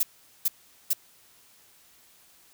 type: noise bursts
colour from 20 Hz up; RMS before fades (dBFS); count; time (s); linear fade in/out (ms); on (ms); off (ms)
violet; -23; 3; 0-0.933; 5; 31; 420
effects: white hiss -58 dBFS RMS until 2.53 s